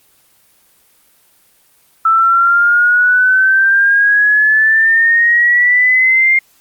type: exponential sweep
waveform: sine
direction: up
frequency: 1318.5 to 2120 Hz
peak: -7 dBFS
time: 2.05-6.39 s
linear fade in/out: 5 ms
effects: white hiss -52 dBFS RMS until 6.6 s + Opus 24 kbps